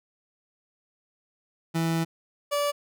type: tone pair in turn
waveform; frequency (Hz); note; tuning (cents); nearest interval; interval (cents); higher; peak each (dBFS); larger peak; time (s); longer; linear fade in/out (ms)
30% pulse; 164.5 / 578.8; E3 / D5; -3 / -25; octave + minor seventh; 2178; second; -21; neither; 1.74-2.05 / 2.51-2.72; first; 20
effects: none